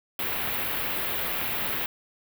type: band-stop noise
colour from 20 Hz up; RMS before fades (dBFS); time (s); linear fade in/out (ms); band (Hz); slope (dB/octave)
white; -29; 0.19-1.86; 2; 3300 to 14000; 24
effects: none